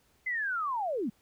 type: linear sweep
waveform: sine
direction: down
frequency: 2069 to 185 Hz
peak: -29 dBFS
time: 0.26-1.1 s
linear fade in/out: 10 ms
effects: pink hiss -68 dBFS RMS until 1.21 s